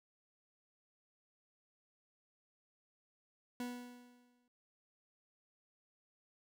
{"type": "tone with exponential decay", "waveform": "40% pulse", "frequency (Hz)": 245.2, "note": "B3", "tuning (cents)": -12, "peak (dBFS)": -37, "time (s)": [3.6, 4.48], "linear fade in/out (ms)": 2, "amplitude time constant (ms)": 190, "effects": []}